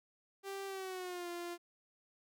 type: tone with pitch glide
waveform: sawtooth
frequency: 392 to 347.2 Hz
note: G4 to F4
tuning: 0 to -10 cents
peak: -37 dBFS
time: 0.43-1.58 s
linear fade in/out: 50 ms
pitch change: -210 cents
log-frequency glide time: 0.66-1.29 s
effects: none